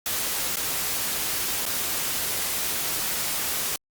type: noise with dropouts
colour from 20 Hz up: white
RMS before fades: -27 dBFS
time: 0.06-3.76 s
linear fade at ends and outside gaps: 1 ms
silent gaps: 0.558-0.569 / 1.654-1.663 s
effects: Opus 48 kbps